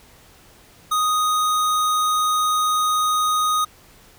square tone, 1244.5 Hz, D#6, in tune, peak -18 dBFS, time 0.91-3.65 s, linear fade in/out 10 ms, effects pink hiss -50 dBFS RMS until 4.18 s

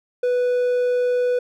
triangle tone, 493.9 Hz, B4, in tune, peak -15 dBFS, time 0.23-1.39 s, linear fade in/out 5 ms, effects none

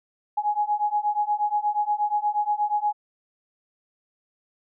sine beating tone pair, 830.6 / 839 Hz, G#5 / G#5, 0 / +17 cents, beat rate 8.4 Hz, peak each -25 / -24 dBFS, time 0.37-2.93 s, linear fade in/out 10 ms, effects none

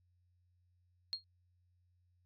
sine tone with exponential decay, 4254 Hz, C8, 28 cents sharp, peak -31 dBFS, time 1.13-1.24 s, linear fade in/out 0 ms, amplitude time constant 22 ms, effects added 89 Hz sine -70 dBFS peak until 2.25 s + MP3 96 kbps

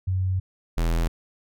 sine / square tone pair in turn, 93.4 / 41.6 Hz, F#2 / E1, +17 / +17 cents, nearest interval octave + major second, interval 1400 cents, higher first, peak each -21 / -21 dBFS, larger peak neither, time 0.07-0.4 / 0.77-1.08 s, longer first, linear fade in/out 10 ms, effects none

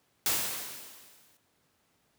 white noise with exponential decay, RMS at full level -26 dBFS, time 0.26-1.37 s, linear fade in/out 1 ms, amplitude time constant 240 ms, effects pink hiss -71 dBFS RMS until 2.18 s + high-pass 100 Hz 12 dB/octave

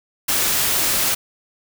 white noise, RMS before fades -19 dBFS, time 0.28-1.15 s, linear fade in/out 10 ms, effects none

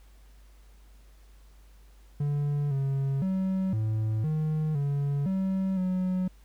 triangle tone with pitch steps, 144.8 / 136.7 / 189.4 / 109.1 / 155.1 / 141.9 / 190.7 / 184.4 Hz, D3 / C#3 / F#3 / A2 / D#3 / C#3 / G3 / F#3, -24 / -24 / +41 / -14 / -5 / +41 / -47 / -6 cents, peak -23 dBFS, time 2.2-6.28 s, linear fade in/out 5 ms, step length 510 ms, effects added 50 Hz sine -51 dBFS peak until 6.44 s + pink hiss -64 dBFS RMS until 6.44 s

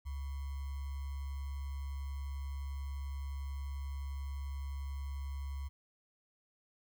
sine tone with sample-and-hold, 69.3 Hz, C#2, in tune, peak -37 dBFS, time 0.05-5.69 s, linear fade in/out 20 ms, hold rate 1050 Hz, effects none

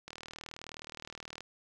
click train, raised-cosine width 0.2 ms, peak -26 dBFS, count 53, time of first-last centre 0.08-1.407 s, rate 39.2 Hz, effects none

